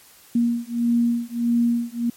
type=beating tone pair; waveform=sine; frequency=235.4 / 237 Hz; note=A#3 / A#3; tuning=+17 / +29 cents; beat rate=1.6 Hz; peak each=-21 dBFS; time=0.35-2.1 s; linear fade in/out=5 ms; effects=white hiss -50 dBFS RMS until 2.16 s + MP3 64 kbps